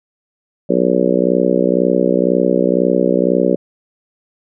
harmonic tone, 62 Hz, B1, 7 cents sharp, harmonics 3 / 4 / 5 / 6 / 7 / 8 / 9, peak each -19 / -19 / -19 / -19 / -19 / -19 / -19 dBFS, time 0.69-3.56 s, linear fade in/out 10 ms, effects none

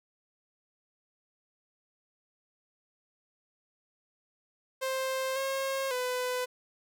sawtooth tone with pitch steps, 526 / 539 / 501 Hz, C5 / C#5 / B4, +9 / -49 / +25 cents, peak -26 dBFS, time 4.81-6.46 s, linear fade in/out 20 ms, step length 550 ms, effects none

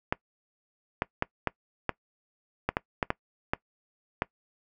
clicks, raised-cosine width 0.5 ms, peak -10 dBFS, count 11, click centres 0.125 / 1.021 / 1.224 / 1.473 / 1.893 / 2.69 / 2.769 / 3.028 / 3.104 / 3.535 / 4.221 s, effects noise-tail reverb RT60 0.1 s tail -22 dB re dry

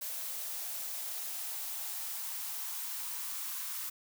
blue noise with high-pass filter sweep, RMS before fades -39 dBFS, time 0.01-3.9 s, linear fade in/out 10 ms, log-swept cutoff 570 to 1100 Hz, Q 2.7, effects none

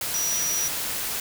sine tone in noise, 5820 Hz, F#8, 29 cents flat, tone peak -24 dBFS, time 0.14-0.68 s, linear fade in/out 2 ms, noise white, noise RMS -29 dBFS, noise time 0.01-1.2 s, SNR +2 dB, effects none

